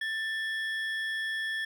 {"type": "tone pair together", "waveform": "triangle", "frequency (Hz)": [1772, 3343], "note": ["A6", "G#7"], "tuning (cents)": [12, 11], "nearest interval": "major seventh", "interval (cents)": 1099, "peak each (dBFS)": [-29, -37], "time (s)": [0.01, 1.65], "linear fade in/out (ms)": 5, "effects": []}